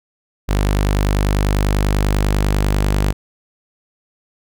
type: tone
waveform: sawtooth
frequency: 50.1 Hz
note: G1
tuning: 38 cents sharp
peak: -10 dBFS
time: 0.48-3.13 s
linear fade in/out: 20 ms
effects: none